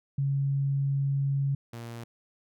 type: tone pair in turn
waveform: sine / sawtooth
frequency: 138.59 / 116.91 Hz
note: C#3 / A#2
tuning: 0 / +5 cents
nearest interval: minor third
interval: 295 cents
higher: first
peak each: -24 / -34 dBFS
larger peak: first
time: 0.18-1.55 / 1.73-2.04 s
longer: first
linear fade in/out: 5 ms
effects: none